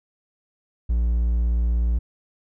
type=tone; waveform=triangle; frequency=58.27 Hz; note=A#1; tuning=in tune; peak=-16 dBFS; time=0.89-1.99 s; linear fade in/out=10 ms; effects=none